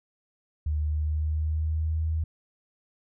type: tone with pitch glide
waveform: sine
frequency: 75.7 to 79.6 Hz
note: D#2 to D#2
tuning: -47 to +40 cents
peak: -24 dBFS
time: 0.66-2.24 s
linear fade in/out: 5 ms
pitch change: +87 cents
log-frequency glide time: 0.83-2.03 s
effects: none